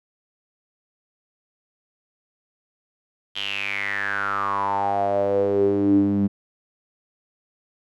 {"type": "tone with band-pass filter sweep", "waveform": "sawtooth", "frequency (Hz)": 100, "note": "G2", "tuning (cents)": 35, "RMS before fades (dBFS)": -22, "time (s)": [3.35, 6.28], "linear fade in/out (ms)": 20, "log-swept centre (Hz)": [3200, 220], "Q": 8.3, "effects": []}